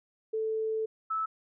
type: tone pair in turn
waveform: sine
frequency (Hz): 440 / 1307.9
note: A4 / E6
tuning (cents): 0 / -14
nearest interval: octave + perfect fifth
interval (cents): 1886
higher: second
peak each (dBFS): -28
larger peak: neither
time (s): 0.33-0.86 / 1.1-1.26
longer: first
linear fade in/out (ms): 10
effects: none